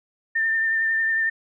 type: tone with vibrato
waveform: sine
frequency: 1800 Hz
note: A6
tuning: 39 cents sharp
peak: -19 dBFS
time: 0.35-1.3 s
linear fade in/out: 10 ms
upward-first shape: triangle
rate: 11 Hz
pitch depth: 23 cents each way
effects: none